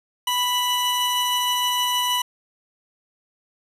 40% pulse tone pair together, 987.8 / 2957 Hz, B5 / F#7, 0 / -2 cents, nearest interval octave + perfect fifth, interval 1898 cents, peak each -22 dBFS, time 0.27-2.22 s, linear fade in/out 5 ms, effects resampled to 32000 Hz + 8-bit

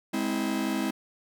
45% pulse chord, Ab augmented, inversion none, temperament just, 207.7 / 259.6 / 324.5 Hz, Ab3 / C4 / E4, 0 / -13 / -27 cents, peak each -31 dBFS, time 0.13-0.91 s, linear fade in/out 10 ms, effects none

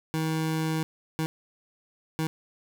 25% pulse tone bursts at uneven times, 159 Hz, D#3, 38 cents sharp, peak -22 dBFS, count 3, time 0.14-0.83 / 1.19-1.26 / 2.19-2.27 s, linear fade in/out 0 ms, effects none

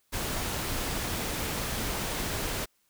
pink noise, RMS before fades -32 dBFS, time 0.12-2.66 s, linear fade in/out 20 ms, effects white hiss -71 dBFS RMS until 2.89 s

